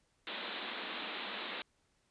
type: band-pass noise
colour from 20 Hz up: white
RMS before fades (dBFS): -42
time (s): 0.27-1.62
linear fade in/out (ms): 0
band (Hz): 190 to 4000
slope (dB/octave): 96
effects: pink hiss -75 dBFS RMS until 2.1 s + resampled to 22050 Hz